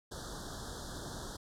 pink band-stop noise, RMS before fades -43 dBFS, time 0.11-1.37 s, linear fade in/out 10 ms, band 1700 to 3300 Hz, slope 96 dB/octave, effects low-pass 9000 Hz 12 dB/octave

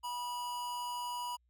square tone with amplitude modulation, 974 Hz, B5, 24 cents flat, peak -36 dBFS, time 0.03-1.37 s, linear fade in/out 20 ms, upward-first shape sine, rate 263 Hz, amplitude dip 30%, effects added 60 Hz sine -70 dBFS peak until 1.49 s

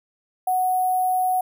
sine tone with sample-and-hold, 740 Hz, F#5, in tune, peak -18 dBFS, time 0.47-1.41 s, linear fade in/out 5 ms, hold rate 11025 Hz, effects none

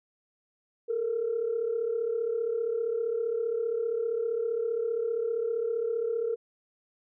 sine tone pair together, 430 / 465.2 Hz, A4 / A#4, -40 / -4 cents, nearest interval minor second, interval 136 cents, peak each -32 / -27 dBFS, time 0.88-6.36 s, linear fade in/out 20 ms, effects tanh soft clip ceiling -20 dBFS

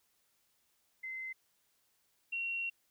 sine tone pair in turn, 2063 / 2739 Hz, C7 / F7, -25 / -34 cents, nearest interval perfect fourth, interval 491 cents, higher second, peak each -39 / -34 dBFS, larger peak second, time 1.03-1.33 / 2.32-2.7 s, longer second, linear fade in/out 10 ms, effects white hiss -75 dBFS RMS until 2.9 s

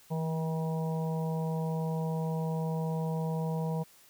harmonic tone with a mistuned harmonic, 160 Hz, D#3, 49 cents sharp, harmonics 1 / 3 / 4 / 5 / 6, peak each -30 / -38 / -43 / -44 / -43 dBFS, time 0.1-3.84 s, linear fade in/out 20 ms, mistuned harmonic 1, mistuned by +28 cents, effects white hiss -59 dBFS RMS until 4.09 s

